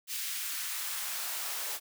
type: noise with high-pass filter sweep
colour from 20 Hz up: white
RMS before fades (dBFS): -36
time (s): 0.07-1.8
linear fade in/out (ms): 50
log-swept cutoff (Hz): 2300 to 500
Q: 1
effects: none